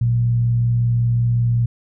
sine tone with frequency modulation, 118.2 Hz, A#2, 24 cents sharp, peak -14 dBFS, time 0.01-1.66 s, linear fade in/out 5 ms, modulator 65.4 Hz, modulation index 0.24, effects none

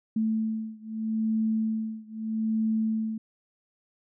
sine beating tone pair, 220 / 220.79 Hz, A3 / A3, 0 / +6 cents, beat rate 0.79 Hz, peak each -28 / -29 dBFS, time 0.16-3.18 s, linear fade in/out 5 ms, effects none

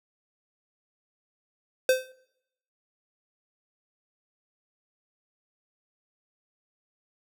square tone with exponential decay, 516 Hz, C5, 24 cents flat, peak -16 dBFS, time 1.89-2.12 s, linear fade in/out 2 ms, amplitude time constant 48 ms, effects noise-tail reverb RT60 0.8 s tail -23 dB re dry

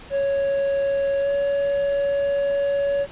triangle tone with pitch glide, 554.4 to 562.1 Hz, C#5 to C#5, 0 to +24 cents, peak -17 dBFS, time 0.1-3.07 s, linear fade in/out 50 ms, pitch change +24 cents, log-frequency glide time 1.2-1.29 s, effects pink hiss -42 dBFS RMS until 3.11 s + resampled to 8000 Hz

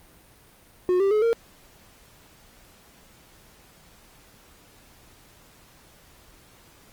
triangle tone with pitch steps, 362.5 / 393 / 426.1 / 462 Hz, F#4 / G4 / G#4 / A#4, -35 / +4 / +44 / -16 cents, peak -16 dBFS, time 0.89-1.33 s, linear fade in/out 0 ms, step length 110 ms, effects pink hiss -54 dBFS RMS until 6.92 s + Opus 32 kbps

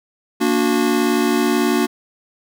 square chord, Bb augmented, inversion none, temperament just, 233.1 / 291.4 / 364.2 Hz, Bb3 / D4 / F#4, 0 / -13 / -27 cents, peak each -20 dBFS, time 0.4-1.87 s, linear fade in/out 20 ms, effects none

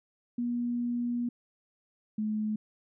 sine tone pair in turn, 240.5 / 214.3 Hz, B3 / A3, -46 / -45 cents, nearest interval major second, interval 199 cents, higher first, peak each -28 / -28 dBFS, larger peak neither, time 0.38-1.29 / 2.18-2.56 s, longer first, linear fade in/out 5 ms, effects none

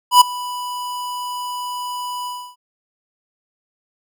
square tone with ADSR envelope, 987.8 Hz, B5, in tune, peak -4 dBFS, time 0.11-2.56 s, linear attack 99 ms, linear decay 11 ms, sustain -21 dB, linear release 300 ms, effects none

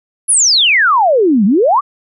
sine exponential two-way sweep, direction down then up, 11120 to 186.1 to 1230 Hz, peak -7 dBFS, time 0.28-1.81 s, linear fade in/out 20 ms, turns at 1.45 s, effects none

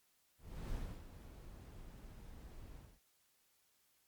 brown noise with ADSR envelope, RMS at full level -42 dBFS, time 0.38-3 s, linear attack 340 ms, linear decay 300 ms, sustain -11 dB, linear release 220 ms, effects white hiss -75 dBFS RMS until 4.07 s + MP3 96 kbps

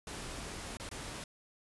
pink noise with dropouts, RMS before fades -43 dBFS, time 0.07-1.24 s, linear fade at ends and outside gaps 2 ms, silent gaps 0.771-0.798 / 0.891-0.913 s, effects resampled to 24000 Hz

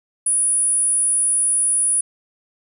sine tone, 9790 Hz, D#9, 29 cents flat, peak -15 dBFS, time 0.26-2.01 s, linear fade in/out 5 ms, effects none

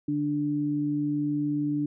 sine tone pair together, 146.85 / 293.7 Hz, D3 / D4, 0 / 0 cents, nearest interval octave, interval 1200 cents, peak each -32 / -25 dBFS, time 0.08-1.86 s, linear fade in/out 5 ms, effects none

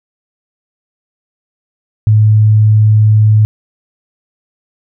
sine tone, 107.5 Hz, A2, 40 cents flat, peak -4 dBFS, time 2.07-3.45 s, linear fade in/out 0 ms, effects none

